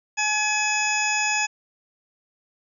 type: harmonic tone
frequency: 847 Hz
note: G#5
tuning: 34 cents sharp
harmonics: 1 / 2 / 3 / 4 / 6 / 7 / 8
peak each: -27 / -28 / -24 / -36 / -32 / -38 / -28 dBFS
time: 0.17-1.47 s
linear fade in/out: 20 ms
effects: none